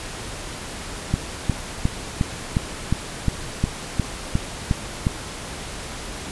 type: click train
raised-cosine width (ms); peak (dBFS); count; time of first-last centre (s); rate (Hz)
5; -6; 12; 1.14-5.069; 2.8
effects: pink hiss -33 dBFS RMS until 6.31 s + resampled to 24000 Hz

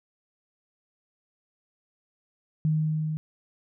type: tone with level ramp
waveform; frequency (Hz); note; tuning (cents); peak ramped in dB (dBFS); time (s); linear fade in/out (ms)
sine; 155.56; D#3; 0; -20 to -27; 2.65-3.17; 0
effects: none

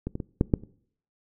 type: clicks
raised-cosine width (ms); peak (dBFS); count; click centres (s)
3; -17 / -19 / -19 / -7 / -7 / -30; 6; 0.07 / 0.154 / 0.202 / 0.411 / 0.538 / 0.636
effects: noise-tail reverb RT60 0.6 s tail -22 dB re dry

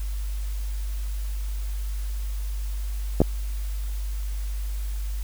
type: clicks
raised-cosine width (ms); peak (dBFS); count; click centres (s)
2; -4; 2; 3.204 / 3.217
effects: added 50 Hz sine -26 dBFS peak until 5.23 s + white hiss -46 dBFS RMS until 5.23 s

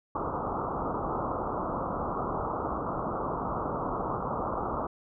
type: low-pass noise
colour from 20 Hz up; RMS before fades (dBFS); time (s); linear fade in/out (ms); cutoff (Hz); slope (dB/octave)
white; -32; 0.15-4.87; 5; 1300; 96
effects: none

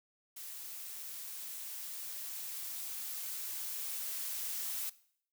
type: noise with level ramp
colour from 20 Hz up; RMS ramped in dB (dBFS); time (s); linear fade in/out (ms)
blue; -46 to -38; 0.36-4.9; 10
effects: noise-tail reverb RT60 0.6 s tail -19 dB re dry

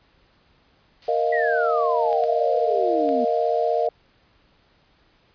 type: noise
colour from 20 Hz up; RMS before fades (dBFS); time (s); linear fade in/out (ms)
blue; -40; 1.02-3.87; 2
type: chord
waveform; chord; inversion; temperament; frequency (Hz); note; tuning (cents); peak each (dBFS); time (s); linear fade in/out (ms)
sine; Bb suspended fourth; none; equal; 466.2 / 622.3 / 698.5; Bb4 / Eb5 / F5; 0 / 0 / 0; -23; 1.08-3.89; 5
type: exponential sweep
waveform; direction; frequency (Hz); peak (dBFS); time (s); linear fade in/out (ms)
sine; down; 1975.5 to 236.8; -24; 1.32-3.25; 10
type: clicks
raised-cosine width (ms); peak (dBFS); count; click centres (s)
0.2; -22; 3; 2.129 / 2.238 / 3.09
effects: pink hiss -60 dBFS RMS until 5.34 s + resampled to 11025 Hz

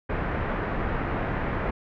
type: low-pass noise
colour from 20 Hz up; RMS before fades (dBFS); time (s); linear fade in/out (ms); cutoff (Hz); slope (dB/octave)
pink; -28; 0.09-1.71; 10; 2000; 24
effects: none

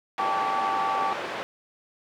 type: band-pass noise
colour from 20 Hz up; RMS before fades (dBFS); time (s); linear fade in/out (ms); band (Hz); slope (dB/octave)
pink; -33; 0.18-1.43; 0; 400 to 2300; 12
type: chord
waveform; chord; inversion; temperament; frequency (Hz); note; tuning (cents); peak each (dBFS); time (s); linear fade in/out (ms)
sine; G suspended second; none; equal with one note detuned; 784 / 880 / 1150.5; G5 / A5 / D6; 0 / 0 / -36; -28 / -30 / -27; 0.19-1.13; 2
effects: none

